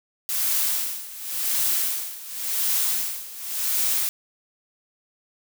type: noise with tremolo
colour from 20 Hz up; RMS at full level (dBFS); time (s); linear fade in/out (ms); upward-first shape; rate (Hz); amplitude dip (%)
blue; -22; 0.29-4.09; 0; sine; 0.91; 85
effects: none

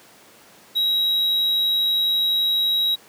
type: tone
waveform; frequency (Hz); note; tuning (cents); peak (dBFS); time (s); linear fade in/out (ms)
triangle; 3843; B7; -48; -16; 0.75-2.96; 20
effects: pink hiss -49 dBFS RMS until 3.08 s + high-pass 200 Hz 12 dB/octave

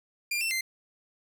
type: tone with pitch steps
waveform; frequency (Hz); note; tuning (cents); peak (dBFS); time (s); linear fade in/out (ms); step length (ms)
sawtooth; 2396 / 2689 / 2081; D7 / E7 / C7; +34 / +34 / -10; -24; 0.31-0.61; 5; 100
effects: none

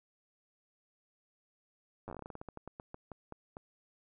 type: slowing click train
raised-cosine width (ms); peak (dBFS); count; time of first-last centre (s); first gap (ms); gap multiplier
1; -30; 21; 2.08-3.569; 9; 1.19
effects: none

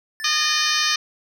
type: tone with vibrato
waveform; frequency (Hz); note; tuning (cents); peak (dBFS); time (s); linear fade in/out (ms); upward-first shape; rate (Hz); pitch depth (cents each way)
square; 1737; A6; -23; -31; 0.2-0.95; 0; square; 12; 25
type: harmonic tone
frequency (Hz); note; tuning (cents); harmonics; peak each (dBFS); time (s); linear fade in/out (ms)
611; D#5; -32; 2 / 3 / 4 / 5 / 6 / 7 / 8 / 9 / 10; -27 / -27 / -27 / -27 / -27 / -27 / -27 / -27 / -27; 0.24-0.96; 5
effects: none

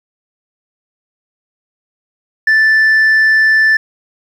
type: tone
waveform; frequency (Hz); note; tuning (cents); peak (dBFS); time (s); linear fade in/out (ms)
sine; 1760; A6; 0; -4; 2.47-3.77; 5
effects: tanh soft clip ceiling -6 dBFS + 7-bit

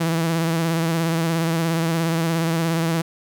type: tone with vibrato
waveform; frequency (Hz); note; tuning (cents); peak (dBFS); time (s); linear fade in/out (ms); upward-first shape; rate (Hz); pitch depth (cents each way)
sawtooth; 164.81; E3; 0; -15; 0-3.02; 10; sine; 17; 39
effects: none

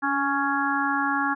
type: harmonic tone with a mistuned harmonic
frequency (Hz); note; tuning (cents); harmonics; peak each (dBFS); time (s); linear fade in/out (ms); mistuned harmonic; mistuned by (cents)
277.9; C#4; +4; 1 / 3 / 4 / 5 / 6; -28 / -28 / -28 / -28 / -28; 0.02-1.35; 20; 1; +21
effects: none

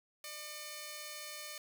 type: tone pair together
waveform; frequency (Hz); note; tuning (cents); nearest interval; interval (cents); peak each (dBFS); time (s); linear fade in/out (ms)
5% pulse; 600 / 2206; D5 / C#7; +37 / -9; octave + major seventh; 2254; -34 / -38; 0.24-1.58; 2
effects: none

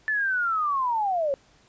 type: linear sweep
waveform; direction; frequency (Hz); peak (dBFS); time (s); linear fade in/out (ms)
sine; down; 1760 to 532; -22; 0.08-1.34; 0
effects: pink hiss -59 dBFS RMS until 1.68 s + resampled to 16000 Hz

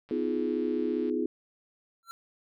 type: click train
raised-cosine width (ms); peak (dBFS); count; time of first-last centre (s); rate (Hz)
0.3; -38; 146; 0.09-1.097; 144
type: chord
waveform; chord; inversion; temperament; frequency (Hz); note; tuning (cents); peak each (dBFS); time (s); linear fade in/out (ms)
sine; F half-diminished seventh; second; just; 251.4 / 314.3 / 349.2 / 419.1; Cb4 / Eb4 / F4 / Ab4; +31 / +18 / 0 / +16; -32; 0.11-1.26; 2
type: tone with exponential growth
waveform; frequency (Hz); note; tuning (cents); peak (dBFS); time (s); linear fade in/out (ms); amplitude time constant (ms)
square; 1358; F6; -49; -37; 2.03-2.11; 0; 17
effects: none

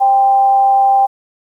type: tone with amplitude modulation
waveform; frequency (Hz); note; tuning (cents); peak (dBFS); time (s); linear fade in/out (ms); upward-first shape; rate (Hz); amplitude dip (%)
sine; 789; G5; +11; -6; 0-1.07; 20; sine; 250; 30
effects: 8-bit

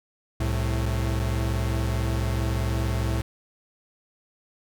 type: tone pair together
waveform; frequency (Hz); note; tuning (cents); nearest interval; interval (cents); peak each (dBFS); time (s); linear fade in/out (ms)
45% pulse; 65.41 / 110; C2 / A2; 0 / 0; major sixth; 900; -26; 0.4-3.22; 5
effects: none

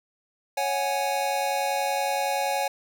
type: chord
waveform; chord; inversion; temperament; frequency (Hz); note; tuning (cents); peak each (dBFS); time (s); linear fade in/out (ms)
square; C# suspended fourth; none; equal; 554.4 / 740 / 830.6; C#5 / F#5 / G#5; 0 / 0 / 0; -30 / -30 / -28; 0.57-2.68; 5
effects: none

